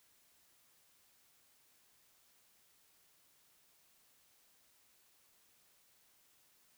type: silence
effects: white hiss -70 dBFS RMS until 6.77 s